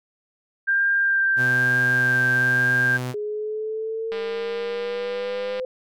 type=tone with vibrato; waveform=sine; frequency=1587 Hz; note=G6; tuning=21 cents sharp; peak=-17 dBFS; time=0.67-2.98 s; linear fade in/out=20 ms; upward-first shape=sine; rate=1.1 Hz; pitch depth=13 cents each way
type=tone; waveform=sawtooth; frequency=125.9 Hz; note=B2; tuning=34 cents sharp; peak=-22 dBFS; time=1.36-3.15 s; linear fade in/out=50 ms
type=exponential sweep; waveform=sine; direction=up; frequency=416.4 to 512 Hz; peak=-25 dBFS; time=3.14-5.65 s; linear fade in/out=2 ms
type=click train; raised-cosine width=0.3 ms; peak=-20 dBFS; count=298; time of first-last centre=4.12-5.598 s; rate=201 Hz
effects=none